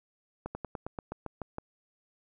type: slowing click train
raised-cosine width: 1 ms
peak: -22 dBFS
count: 10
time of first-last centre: 0.46-1.584 s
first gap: 90 ms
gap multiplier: 1.08
effects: none